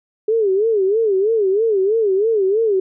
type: tone with vibrato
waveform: sine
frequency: 415.3 Hz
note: G#4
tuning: in tune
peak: -13 dBFS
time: 0.28-2.8 s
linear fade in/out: 5 ms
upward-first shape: sine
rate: 3.1 Hz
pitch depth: 170 cents each way
effects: none